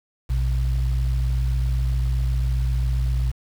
sine tone pair together, 60.1 / 127.66 Hz, B1 / C3, -46 / -42 cents, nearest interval octave + minor second, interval 1304 cents, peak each -19 / -25 dBFS, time 0.29-3.32 s, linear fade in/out 20 ms, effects tanh soft clip ceiling -11 dBFS + 7-bit

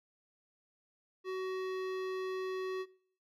sine tone with hard clipping, 375.1 Hz, F#4, 24 cents sharp, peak -37 dBFS, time 1.24-2.86 s, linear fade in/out 50 ms, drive 17 dB, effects noise-tail reverb RT60 0.6 s tail -21 dB re dry + MP3 96 kbps

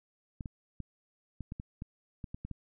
clicks, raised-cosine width 5 ms, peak -27 dBFS, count 11, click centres 0.408 / 0.458 / 0.803 / 1.407 / 1.521 / 1.599 / 1.821 / 2.242 / 2.345 / 2.45 / 2.513 s, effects none

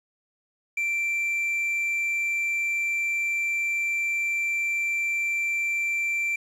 triangle tone with quantisation, 2349 Hz, D7, in tune, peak -22 dBFS, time 0.77-6.36 s, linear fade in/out 5 ms, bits 8, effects low-pass 11000 Hz 12 dB/octave

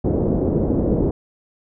white low-pass noise, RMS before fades -19 dBFS, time 0.04-1.11 s, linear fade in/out 5 ms, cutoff 450 Hz, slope 24 dB/octave, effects none

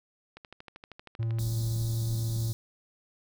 click train, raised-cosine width 0.3 ms, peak -29 dBFS, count 14, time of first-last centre 0.37-1.386 s, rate 12.8 Hz
triangle tone, 113.8 Hz, A#2, 41 cents flat, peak -25 dBFS, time 1.19-2.53 s, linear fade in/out 10 ms
pink band-stop noise, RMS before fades -40 dBFS, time 1.39-2.53 s, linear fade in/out 0 ms, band 260 to 3600 Hz, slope 96 dB/octave
effects none

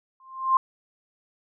sine tone with exponential growth, 1053 Hz, C6, 11 cents sharp, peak -13 dBFS, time 0.2-0.57 s, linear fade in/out 2 ms, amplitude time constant 79 ms, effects none

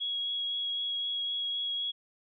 sine tone with vibrato, 3322 Hz, G#7, in tune, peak -30 dBFS, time 0-1.92 s, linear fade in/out 20 ms, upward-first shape sine, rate 3.9 Hz, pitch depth 9 cents each way, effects none

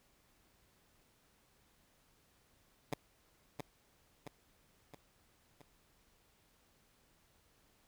10% pulse tone with echo, 144.7 Hz, D3, 25 cents flat, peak -26 dBFS, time 2.92-2.94 s, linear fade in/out 5 ms, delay 670 ms, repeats 4, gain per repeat -5 dB, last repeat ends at 5.62 s, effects pink hiss -71 dBFS RMS until 7.87 s

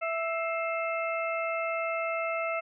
harmonic tone with a mistuned harmonic, 659.3 Hz, E5, in tune, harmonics 1 / 2 / 3 / 4, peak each -31 / -34 / -36 / -37 dBFS, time 0.01-2.61 s, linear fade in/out 20 ms, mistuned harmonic 3, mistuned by +120 cents, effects none

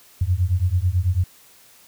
sine beating tone pair, 86 / 95.1 Hz, F2 / F#2, -26 / +48 cents, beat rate 9.1 Hz, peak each -20 dBFS, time 0.21-1.24 s, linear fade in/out 5 ms, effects white hiss -51 dBFS RMS until 1.87 s

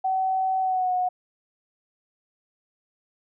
sine tone with pitch glide, 758 to 730.1 Hz, F#5 to F#5, +42 to -23 cents, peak -21 dBFS, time 0.04-1.09 s, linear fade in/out 10 ms, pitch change -65 cents, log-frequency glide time 0.6-0.93 s, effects none

